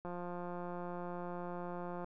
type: click train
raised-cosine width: 1 ms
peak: -30 dBFS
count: 352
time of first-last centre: 0.05-2.044 s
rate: 176 Hz
effects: none